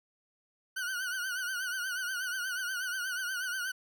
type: tone with vibrato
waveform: 40% pulse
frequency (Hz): 1488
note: F#6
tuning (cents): +9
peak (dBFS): -32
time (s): 0.76-3.72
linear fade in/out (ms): 10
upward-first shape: triangle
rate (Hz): 8.3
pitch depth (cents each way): 100
effects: none